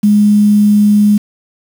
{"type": "tone with quantisation", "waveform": "sine", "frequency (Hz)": 207.7, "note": "G#3", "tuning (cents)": 0, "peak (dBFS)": -5, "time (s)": [0.03, 1.18], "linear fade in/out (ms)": 10, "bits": 5, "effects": []}